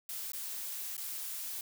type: noise with dropouts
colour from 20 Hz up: blue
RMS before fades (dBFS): -40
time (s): 0.09-1.61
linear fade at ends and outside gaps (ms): 2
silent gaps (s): 0.32-0.333 / 0.968-0.978
effects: none